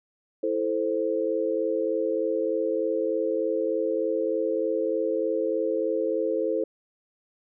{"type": "chord", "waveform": "sine", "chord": "A minor", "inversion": "second", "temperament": "equal", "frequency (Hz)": [329.6, 440, 523.3], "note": ["E4", "A4", "C5"], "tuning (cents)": [0, 0, 0], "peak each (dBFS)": [-29, -27, -27], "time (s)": [0.43, 6.64], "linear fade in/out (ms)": 5, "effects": []}